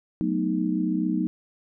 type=chord; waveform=sine; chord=B dominant seventh; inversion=second; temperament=equal; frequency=185 / 220 / 246.9 / 311.1 Hz; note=F#3 / A3 / B3 / D#4; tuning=0 / 0 / 0 / 0 cents; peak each=-27 / -30 / -29 / -26 dBFS; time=0.21-1.27 s; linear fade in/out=0 ms; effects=none